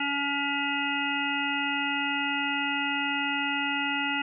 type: harmonic tone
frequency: 283.1 Hz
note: C#4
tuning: 37 cents sharp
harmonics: 1 / 3 / 5 / 7 / 9 / 10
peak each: -33 / -33 / -33 / -33 / -33 / -33 dBFS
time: 0-4.22 s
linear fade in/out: 5 ms
effects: none